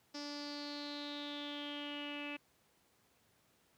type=tone with low-pass filter sweep; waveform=sawtooth; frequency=290.7 Hz; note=D4; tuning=18 cents flat; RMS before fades=-44 dBFS; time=0.14-2.37 s; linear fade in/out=10 ms; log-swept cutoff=5200 to 2600 Hz; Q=8.6; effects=pink hiss -72 dBFS RMS until 3.77 s + high-pass 100 Hz 12 dB/octave